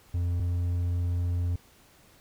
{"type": "tone pair in turn", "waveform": "triangle", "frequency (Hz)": [87.31, 87.64], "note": ["F2", "F2"], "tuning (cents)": [0, 7], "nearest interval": "unison", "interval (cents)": 7, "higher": "second", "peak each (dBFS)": -23, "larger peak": "neither", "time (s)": [[0.14, 0.4], [0.4, 1.56]], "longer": "second", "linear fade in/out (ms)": 5, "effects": ["pink hiss -58 dBFS RMS until 2.2 s"]}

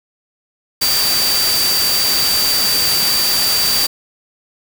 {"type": "tone in noise", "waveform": "sine", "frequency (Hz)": 4650, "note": "D8", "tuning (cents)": -18, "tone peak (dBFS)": -15, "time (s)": [0.81, 3.87], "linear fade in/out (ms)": 10, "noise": "white", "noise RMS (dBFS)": -18, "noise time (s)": [0.81, 3.87], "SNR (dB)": 0, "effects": []}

